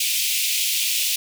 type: high-pass noise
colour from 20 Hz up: pink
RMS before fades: -22 dBFS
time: 0-1.16 s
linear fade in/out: 5 ms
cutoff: 2400 Hz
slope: 48 dB/octave
effects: none